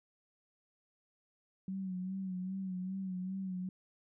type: tone with vibrato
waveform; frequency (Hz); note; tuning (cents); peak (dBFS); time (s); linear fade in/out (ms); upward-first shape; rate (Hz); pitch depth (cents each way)
sine; 187.5; F#3; +23; -36; 1.68-3.69; 2; sine; 2.5; 51
effects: none